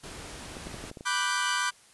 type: noise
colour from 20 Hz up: pink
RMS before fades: -42 dBFS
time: 0.03-0.91 s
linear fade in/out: 10 ms
type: clicks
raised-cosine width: 2 ms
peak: -28 dBFS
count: 7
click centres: 0.568 / 0.67 / 0.743 / 0.84 / 0.914 / 0.972 / 1.009 s
type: chord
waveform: sawtooth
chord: G major seventh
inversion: first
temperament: equal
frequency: 987.8 / 1174.7 / 1480 / 1568 Hz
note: B5 / D6 / F#6 / G6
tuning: 0 / 0 / 0 / 0 cents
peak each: -28 dBFS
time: 1.05-1.71 s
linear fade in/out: 20 ms
effects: white hiss -57 dBFS RMS until 1.93 s + resampled to 24000 Hz